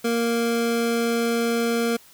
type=tone pair together; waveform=square; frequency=233.1 / 465.7 Hz; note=A#3 / A#4; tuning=0 / -2 cents; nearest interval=octave; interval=1198 cents; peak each=-24 dBFS; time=0.04-1.97 s; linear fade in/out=10 ms; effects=white hiss -51 dBFS RMS until 2.13 s